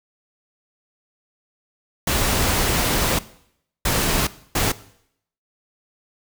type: noise bursts at uneven times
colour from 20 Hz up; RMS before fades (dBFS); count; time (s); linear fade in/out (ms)
pink; -20; 3; 2.07-3.19 / 3.85-4.27 / 4.55-4.72; 5
effects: noise-tail reverb RT60 0.7 s tail -18 dB re dry